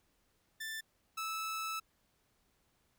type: tone pair in turn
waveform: sawtooth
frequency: 1770 / 1309.3 Hz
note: A6 / E6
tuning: +10 / -12 cents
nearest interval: perfect fourth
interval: 522 cents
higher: first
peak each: -36 / -33 dBFS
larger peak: second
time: 0.6-0.81 / 1.17-1.8 s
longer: second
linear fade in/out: 10 ms
effects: pink hiss -75 dBFS RMS until 2.98 s